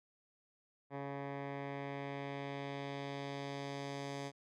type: tone with low-pass filter sweep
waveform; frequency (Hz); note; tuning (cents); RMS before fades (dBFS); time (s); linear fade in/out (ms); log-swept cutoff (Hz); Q
10% pulse; 140; C#3; +18; -43; 0.9-4.32; 50; 1500 to 6600; 1.2
effects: none